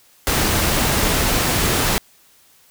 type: noise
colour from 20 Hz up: pink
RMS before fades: -18 dBFS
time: 0.27-1.98 s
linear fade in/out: 0 ms
effects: white hiss -53 dBFS RMS until 2.7 s